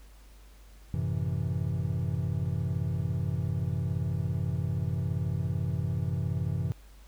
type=chord; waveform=triangle; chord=F# half-diminished seventh; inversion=none; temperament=equal; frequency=92.5 / 110 / 130.81 / 164.81 Hz; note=F#2 / A2 / C3 / E3; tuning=0 / 0 / 0 / 0 cents; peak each=-30 / -34 / -30 / -32 dBFS; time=0.94-6.72 s; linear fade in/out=0 ms; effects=added 50 Hz sine -50 dBFS peak until 7.07 s + pink hiss -60 dBFS RMS until 7.07 s